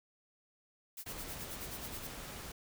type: noise with tremolo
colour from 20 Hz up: blue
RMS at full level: -44 dBFS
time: 0.97-2.07 s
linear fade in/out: 2 ms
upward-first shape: sine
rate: 9.4 Hz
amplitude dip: 100%
type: noise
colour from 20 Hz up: pink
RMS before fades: -46 dBFS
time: 1.06-2.52 s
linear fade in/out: 5 ms
effects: none